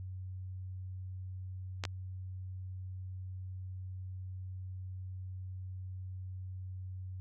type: clicks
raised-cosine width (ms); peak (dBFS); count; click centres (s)
0.2; -18; 2; 1.838 / 1.852
effects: added 93 Hz sine -40 dBFS peak until 7.2 s + AAC 48 kbps